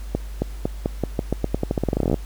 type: accelerating click train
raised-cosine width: 2 ms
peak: -7 dBFS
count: 24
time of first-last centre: 0.15-2.143 s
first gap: 270 ms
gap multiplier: 0.87
effects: added 50 Hz sine -30 dBFS peak until 2.25 s + pink hiss -47 dBFS RMS until 2.25 s